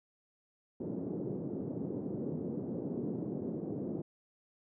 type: band-pass noise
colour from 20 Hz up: white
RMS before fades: -38 dBFS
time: 0.8-4.02 s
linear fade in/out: 5 ms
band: 130 to 390 Hz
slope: 24 dB/octave
effects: none